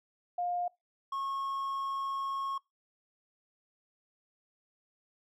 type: tone pair in turn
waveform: sine / triangle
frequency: 708 / 1091.3 Hz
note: F5 / C#6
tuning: +23 / -27 cents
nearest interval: perfect fifth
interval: 750 cents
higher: second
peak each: -30 / -31 dBFS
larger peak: first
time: 0.38-0.68 / 1.12-2.58 s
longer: second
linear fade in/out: 5 ms
effects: noise-tail reverb RT60 0.2 s tail -23 dB re dry